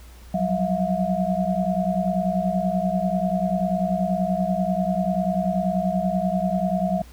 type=tone cluster; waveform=sine; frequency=180.5 / 190.8 / 651 / 709 Hz; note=F#3 / G3 / E5 / F5; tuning=-43 / -47 / -22 / +26 cents; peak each=-25 / -25 / -26 / -27 dBFS; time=0.34-7.02 s; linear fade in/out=5 ms; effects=added 60 Hz sine -42 dBFS peak until 7.12 s + pink hiss -51 dBFS RMS until 7.12 s